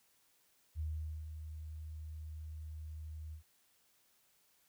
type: tone with ADSR envelope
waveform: sine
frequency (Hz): 77.78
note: D#2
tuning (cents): 0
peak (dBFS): -35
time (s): 0.75-3.43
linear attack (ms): 46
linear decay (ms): 460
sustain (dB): -8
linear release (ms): 100
effects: white hiss -72 dBFS RMS until 4.68 s